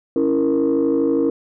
sine chord, A# diminished, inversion first, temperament equal, 277.2 / 329.6 / 466.2 Hz, C#4 / E4 / A#4, 0 / 0 / 0 cents, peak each -18 dBFS, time 0.16-1.3 s, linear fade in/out 2 ms, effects tanh soft clip ceiling -10 dBFS

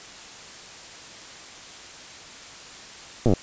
slowing click train, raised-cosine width 2 ms, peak -7 dBFS, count 9, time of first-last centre 3.26-3.336 s, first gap 8 ms, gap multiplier 1.05, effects white hiss -42 dBFS RMS until 3.42 s + resampled to 16000 Hz

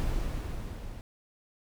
brown noise with level ramp, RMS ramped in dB -29 to -41 dBFS, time 0-1.01 s, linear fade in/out 0 ms, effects none

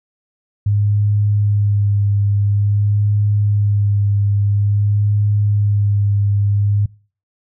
sine tone with vibrato, 102.5 Hz, G#2, 22 cents flat, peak -12 dBFS, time 0.66-6.86 s, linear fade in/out 5 ms, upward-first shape sine, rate 0.49 Hz, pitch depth 19 cents each way, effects noise-tail reverb RT60 0.4 s tail -24 dB re dry

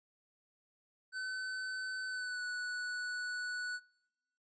square tone with pitch glide, 1519 to 1477.5 Hz, F#6 to F#6, +45 to -3 cents, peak -38 dBFS, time 1.12-3.8 s, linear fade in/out 50 ms, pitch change -48 cents, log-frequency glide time 2.07-2.42 s, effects noise-tail reverb RT60 1.0 s tail -25 dB re dry + resampled to 16000 Hz

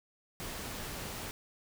pink noise, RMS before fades -41 dBFS, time 0.4-1.31 s, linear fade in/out 0 ms, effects none

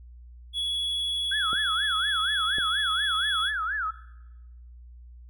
triangle tone, 3372 Hz, G#7, 26 cents sharp, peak -24 dBFS, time 0.53-3.52 s, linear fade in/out 50 ms
sine tone with vibrato, 1480 Hz, F#6, in tune, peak -26 dBFS, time 1.31-3.91 s, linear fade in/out 10 ms, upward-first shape sine, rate 4.2 Hz, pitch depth 280 cents each way
clicks, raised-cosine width 2 ms, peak -24 dBFS, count 2, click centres 1.531 / 2.584 s
effects noise-tail reverb RT60 1.0 s tail -18 dB re dry + added 60 Hz sine -44 dBFS peak until 5.29 s

